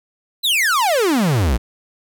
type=exponential sweep; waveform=45% pulse; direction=down; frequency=4146 to 52.9 Hz; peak=-14 dBFS; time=0.43-1.58 s; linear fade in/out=20 ms; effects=none